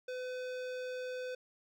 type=tone with hard clipping; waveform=sine; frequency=505 Hz; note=B4; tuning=39 cents sharp; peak=-40 dBFS; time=0.08-1.35 s; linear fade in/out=5 ms; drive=17 dB; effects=none